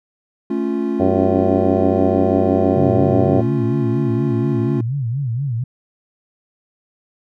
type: chord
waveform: triangle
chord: A augmented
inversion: none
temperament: equal with one note detuned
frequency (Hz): 220 / 278.3 / 349.2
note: A3 / C#4 / E#4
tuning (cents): 0 / +7 / 0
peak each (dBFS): -20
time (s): 0.5-4.81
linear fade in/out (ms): 5
type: harmonic tone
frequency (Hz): 94.8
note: F#2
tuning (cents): +43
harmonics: 1 / 2 / 3 / 4 / 5 / 6 / 7 / 8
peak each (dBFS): -23 / -24 / -22 / -21 / -23 / -22 / -22 / -26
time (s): 0.99-3.42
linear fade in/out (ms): 20
type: tone with vibrato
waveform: sine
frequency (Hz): 127.5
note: C3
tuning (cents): -44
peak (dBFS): -18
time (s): 2.76-5.64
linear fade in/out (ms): 5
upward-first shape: sine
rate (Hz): 4.2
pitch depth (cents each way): 210
effects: none